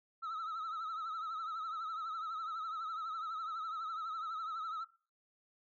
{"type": "tone with vibrato", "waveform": "sine", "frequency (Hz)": 1300, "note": "E6", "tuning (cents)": -24, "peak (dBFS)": -35, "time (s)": [0.22, 4.85], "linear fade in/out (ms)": 20, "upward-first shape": "triangle", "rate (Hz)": 12, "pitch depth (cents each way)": 89, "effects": ["noise-tail reverb RT60 0.4 s tail -21 dB re dry", "tanh soft clip ceiling -37 dBFS"]}